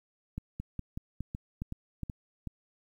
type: two click trains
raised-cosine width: 5 ms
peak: -23 / -24 dBFS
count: 5 / 6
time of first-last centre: 0.38-2.033 / 0.6-2.473 s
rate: 2.42 / 2.67 Hz
effects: 10-bit